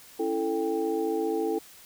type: tone cluster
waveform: sine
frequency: 277.4 / 332.1 / 440.9 / 791 Hz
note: C#4 / E4 / A4 / G5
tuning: +1 / +13 / +4 / +15 cents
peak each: -36 / -29 / -28 / -35 dBFS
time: 0.19-1.59 s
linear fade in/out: 10 ms
effects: white hiss -51 dBFS RMS until 1.85 s